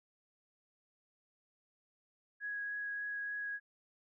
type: tone with vibrato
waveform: sine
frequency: 1661.2 Hz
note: G#6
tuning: in tune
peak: -37 dBFS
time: 2.4-3.6 s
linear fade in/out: 50 ms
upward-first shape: triangle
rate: 3.4 Hz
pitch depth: 10 cents each way
effects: none